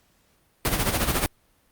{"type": "noise with tremolo", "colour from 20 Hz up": "pink", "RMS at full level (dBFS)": -21, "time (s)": [0.65, 1.26], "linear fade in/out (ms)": 0, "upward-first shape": "sine", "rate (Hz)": 14, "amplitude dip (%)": 65, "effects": ["pink hiss -64 dBFS RMS until 1.71 s", "Opus 48 kbps"]}